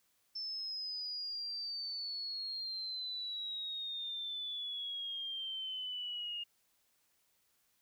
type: exponential sweep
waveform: sine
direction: down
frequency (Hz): 5310 to 2836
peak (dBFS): -38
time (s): 0.35-6.44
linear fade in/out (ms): 10
effects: white hiss -75 dBFS RMS until 7.81 s

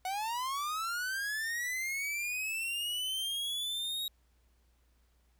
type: linear sweep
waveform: 45% pulse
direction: up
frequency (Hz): 730 to 3808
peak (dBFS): -33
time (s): 0.05-4.08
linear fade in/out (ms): 2
effects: added 60 Hz sine -66 dBFS peak until 5.39 s + pink hiss -75 dBFS RMS until 5.39 s

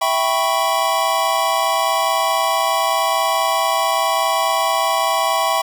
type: chord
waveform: square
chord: C# half-diminished seventh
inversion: first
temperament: equal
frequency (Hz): 659.3 / 784 / 987.8 / 1108.7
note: E5 / G5 / B5 / C#6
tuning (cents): 0 / 0 / 0 / 0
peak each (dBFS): -22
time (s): 0.01-5.62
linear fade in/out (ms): 10
effects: none

